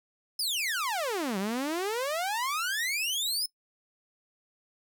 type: exponential two-way sweep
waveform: sawtooth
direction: down then up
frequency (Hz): 5274 to 185 to 5274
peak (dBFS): -25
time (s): 0.39-3.46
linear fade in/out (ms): 5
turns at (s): 1.38
effects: noise-tail reverb RT60 0.1 s tail -21 dB re dry